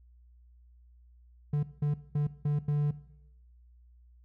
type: tone bursts at uneven times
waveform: triangle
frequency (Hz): 146.83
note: D3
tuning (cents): 0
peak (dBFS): -23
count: 5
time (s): 1.53-1.63 / 1.82-1.94 / 2.15-2.27 / 2.45-2.59 / 2.68-2.91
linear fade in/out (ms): 5
effects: noise-tail reverb RT60 0.9 s tail -18 dB re dry + added 60 Hz sine -55 dBFS peak until 4.24 s